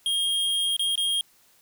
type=tone with dropouts; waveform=square; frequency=3239 Hz; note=G#7; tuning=44 cents flat; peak=-23 dBFS; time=0.06-1.21 s; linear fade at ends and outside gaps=1 ms; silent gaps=0.765-0.794 / 0.955-0.977 s; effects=white hiss -60 dBFS RMS until 1.61 s